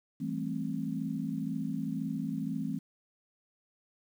sine chord, A minor seventh, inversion second, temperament just, 165 / 198 / 220 / 264 Hz, E3 / G3 / A3 / C4, +2 / +18 / 0 / +16 cents, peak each -37 / -39 / -37 / -36 dBFS, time 0.2-2.79 s, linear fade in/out 10 ms, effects 10-bit

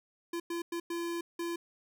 square tone bursts at uneven times, 340.6 Hz, F4, 43 cents flat, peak -34 dBFS, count 5, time 0.33-0.4 / 0.5-0.62 / 0.72-0.8 / 0.9-1.21 / 1.39-1.56 s, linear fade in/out 5 ms, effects none

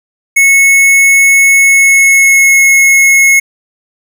square tone with pitch glide, 2197 to 2177 Hz, C#7 to C#7, -16 to -32 cents, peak -4 dBFS, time 0.36-3.4 s, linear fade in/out 10 ms, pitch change -16 cents, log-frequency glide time 1.56-2.61 s, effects none

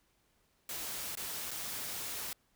white noise with dropouts, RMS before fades -40 dBFS, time 0.69-2.33 s, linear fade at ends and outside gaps 2 ms, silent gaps 1.153-1.172 / 1.509-1.513 s, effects pink hiss -73 dBFS RMS until 2.55 s

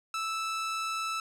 sawtooth tone, 1316 Hz, E6, 3 cents flat, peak -27 dBFS, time 0.14-1.2 s, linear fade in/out 2 ms, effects low-pass 9000 Hz 12 dB/octave

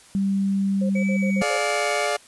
sine tone, 196 Hz, G3, in tune, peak -19 dBFS, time 0.15-1.42 s, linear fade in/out 0 ms
sine tone bursts, 529 Hz, C5, 19 cents sharp, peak -28 dBFS, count 6, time 0.81-1.582 s, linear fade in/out 10 ms, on 87 ms, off 50 ms
triangle tone with vibrato, 2276 Hz, C#7, 45 cents sharp, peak -28 dBFS, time 0.95-2.07 s, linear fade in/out 10 ms, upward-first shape triangle, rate 1.8 Hz, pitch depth 20 cents each way
sawtooth chord, D diminished, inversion second, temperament just, 422.9 / 587.3 / 704.8 Hz, Ab4 / D5 / F5, +31 / 0 / +16 cents, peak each -24 / -21 / -22 dBFS, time 1.41-2.17 s, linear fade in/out 10 ms
effects white hiss -50 dBFS RMS until 2.27 s + resampled to 24000 Hz

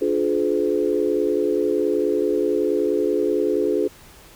sine chord, D diminished seventh, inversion none, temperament just, 293.7 / 352.4 / 422.9 / 507.5 Hz, D4 / F4 / Ab4 / Cb5, 0 / +16 / +31 / +47 cents, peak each -25 / -23 / -21 / -26 dBFS, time 0.01-3.88 s, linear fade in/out 10 ms, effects pink hiss -47 dBFS RMS until 4.35 s

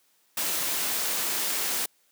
white noise, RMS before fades -28 dBFS, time 0.37-1.86 s, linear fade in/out 5 ms, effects white hiss -66 dBFS RMS until 2.11 s + high-pass 200 Hz 12 dB/octave

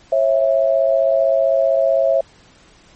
sine tone pair together, 543.7 / 659.3 Hz, C#5 / E5, -34 / 0 cents, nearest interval minor third, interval 334 cents, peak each -15 dBFS, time 0.12-2.21 s, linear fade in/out 5 ms, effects pink hiss -49 dBFS RMS until 2.95 s + MP3 32 kbps

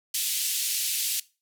white band-pass noise, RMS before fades -28 dBFS, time 0.14-1.2 s, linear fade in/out 5 ms, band 2600 to 14000 Hz, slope 24 dB/octave, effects noise-tail reverb RT60 0.3 s tail -20 dB re dry

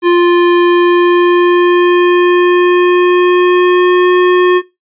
square tone with pitch glide, 349.4 to 360.9 Hz, F4 to F#4, +1 to -43 cents, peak -6 dBFS, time 0.02-4.62 s, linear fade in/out 50 ms, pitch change +56 cents, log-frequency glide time 0.57-4.14 s, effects noise-tail reverb RT60 0.2 s tail -17 dB re dry + resampled to 8000 Hz

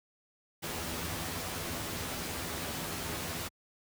pink noise with comb filter, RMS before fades -37 dBFS, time 0.62-3.49 s, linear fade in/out 20 ms, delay 12 ms, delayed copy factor +0.55, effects high-pass 60 Hz 12 dB/octave

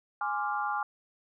sine chord, D half-diminished seventh, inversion second, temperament equal, 830.6 / 1046.5 / 1174.7 / 1396.9 Hz, Ab5 / C6 / D6 / F6, 0 / 0 / 0 / 0 cents, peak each -32 / -38 / -34 / -35 dBFS, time 0.21-0.83 s, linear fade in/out 2 ms, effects none

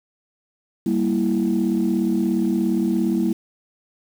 sine chord, E diminished, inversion first, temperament equal, 196 / 233.1 / 329.6 Hz, G3 / Bb3 / E4, 0 / 0 / 0 cents, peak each -21 dBFS, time 0.86-3.33 s, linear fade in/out 5 ms, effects tanh soft clip ceiling -11 dBFS + 7-bit

